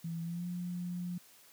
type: tone with pitch glide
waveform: sine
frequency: 166.1 to 177 Hz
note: E3 to F3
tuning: +13 to +23 cents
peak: -35 dBFS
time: 0.04-1.18 s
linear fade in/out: 5 ms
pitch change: +110 cents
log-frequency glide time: 0.22-0.46 s
effects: white hiss -60 dBFS RMS until 1.52 s + high-pass 100 Hz 12 dB/octave